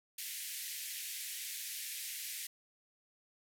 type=band-pass noise; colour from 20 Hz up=white; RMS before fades=-43 dBFS; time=0.18-2.47 s; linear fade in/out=5 ms; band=1800 to 15000 Hz; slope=48 dB/octave; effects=none